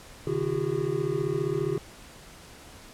triangle tone cluster, 133.8 / 153 / 336.4 / 371.4 / 406.4 Hz, C3 / D#3 / E4 / F#4 / G#4, +39 / -29 / +35 / +7 / -38 cents, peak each -32 / -31 / -33 / -28 / -28 dBFS, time 0.27-1.78 s, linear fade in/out 2 ms, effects pink hiss -48 dBFS RMS until 2.93 s + low-pass 11000 Hz 12 dB/octave

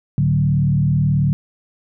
sine tone with frequency modulation, 143.9 Hz, D3, 35 cents flat, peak -13 dBFS, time 0.18-1.33 s, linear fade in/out 0 ms, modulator 38.5 Hz, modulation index 0.96, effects none

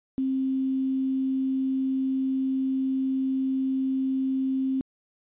sine tone with quantisation, 264.8 Hz, C4, 21 cents sharp, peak -23 dBFS, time 0.18-4.81 s, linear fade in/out 0 ms, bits 8, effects resampled to 8000 Hz

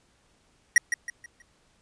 square tone with echo, 1900 Hz, A#6, 33 cents sharp, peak -14 dBFS, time 0.76-0.78 s, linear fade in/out 2 ms, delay 160 ms, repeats 4, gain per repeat -9 dB, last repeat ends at 1.42 s, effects pink hiss -65 dBFS RMS until 1.81 s + resampled to 22050 Hz

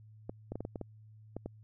clicks, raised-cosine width 2 ms, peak -25 dBFS, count 9, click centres 0.295 / 0.52 / 0.556 / 0.606 / 0.651 / 0.758 / 0.813 / 1.366 / 1.46 s, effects added 108 Hz sine -53 dBFS peak until 1.63 s

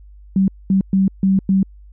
sine tone bursts at uneven times, 192.5 Hz, G3, 31 cents flat, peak -11 dBFS, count 5, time 0.36-0.48 / 0.7-0.81 / 0.93-1.08 / 1.23-1.39 / 1.49-1.63 s, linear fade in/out 2 ms, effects added 50 Hz sine -39 dBFS peak until 1.92 s

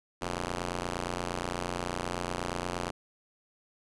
5% pulse ring-modulated tone, 88.4 Hz, F2, 22 cents sharp, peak -18 dBFS, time 0.21-2.91 s, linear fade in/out 10 ms, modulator 295 Hz, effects resampled to 24000 Hz

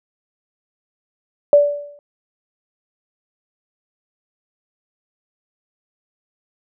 sine tone with exponential decay, 580 Hz, D5, 22 cents flat, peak -4 dBFS, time 1.53-1.99 s, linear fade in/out 1 ms, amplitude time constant 100 ms, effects none

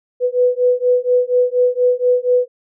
sine beating tone pair, 493.9 / 498.1 Hz, B4 / B4, 0 / +15 cents, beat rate 4.2 Hz, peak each -15 dBFS, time 0.2-2.48 s, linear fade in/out 50 ms, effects none

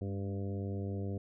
harmonic tone with a mistuned harmonic, 98.6 Hz, G2, 11 cents sharp, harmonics 1 / 2 / 3 / 4 / 5 / 6 / 7, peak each -36 / -41 / -45 / -45 / -47 / -53 / -55 dBFS, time 0.01-1.18 s, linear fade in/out 5 ms, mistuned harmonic 2, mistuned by +41 cents, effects none

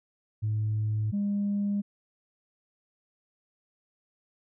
sine tone pair in turn, 107.4 / 202.7 Hz, A2 / G#3, -41 / -42 cents, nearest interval major seventh, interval 1099 cents, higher second, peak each -24 dBFS, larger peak neither, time 0.42-1.12 / 1.12-1.82 s, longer neither, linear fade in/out 20 ms, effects tanh soft clip ceiling -22 dBFS

